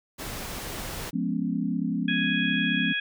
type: noise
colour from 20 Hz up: pink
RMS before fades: -35 dBFS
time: 0.18-1.11 s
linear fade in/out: 20 ms
type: chord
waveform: sine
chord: C# dominant seventh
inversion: first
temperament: equal with one note detuned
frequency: 174.61 / 209.2 / 246.9 / 277.2 Hz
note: E#3 / G#3 / B3 / C#4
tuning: 0 / +13 / 0 / 0 cents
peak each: -30 / -30 / -30 / -31 dBFS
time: 1.13-2.93 s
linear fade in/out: 10 ms
type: harmonic tone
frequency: 830.6 Hz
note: G#5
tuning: in tune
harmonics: 2 / 3 / 4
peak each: -28 / -30 / -31 dBFS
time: 2.08-3 s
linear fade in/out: 5 ms
effects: none